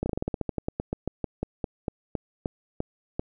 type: slowing click train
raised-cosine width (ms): 2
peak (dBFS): -14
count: 23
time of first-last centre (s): 0.03-3.195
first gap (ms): 30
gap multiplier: 1.13
effects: none